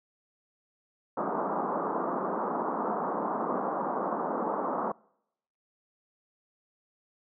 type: band-pass noise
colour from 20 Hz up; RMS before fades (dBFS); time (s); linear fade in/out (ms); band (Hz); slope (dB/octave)
white; -31; 1.17-4.92; 5; 180 to 1200; 48
effects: noise-tail reverb RT60 0.8 s tail -26 dB re dry